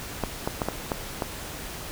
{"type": "clicks", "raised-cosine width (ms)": 1, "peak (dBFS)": -11, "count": 6, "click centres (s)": [0.237, 0.475, 0.618, 0.686, 0.918, 1.222], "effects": ["pink hiss -37 dBFS RMS until 1.91 s"]}